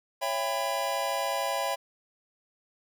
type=chord; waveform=square; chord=C# half-diminished seventh; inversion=none; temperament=just; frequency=554.4 / 665.2 / 798.3 / 997.9 Hz; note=C#5 / E5 / G5 / B5; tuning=0 / +16 / +31 / +18 cents; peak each=-34 dBFS; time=0.21-1.76 s; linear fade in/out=20 ms; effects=none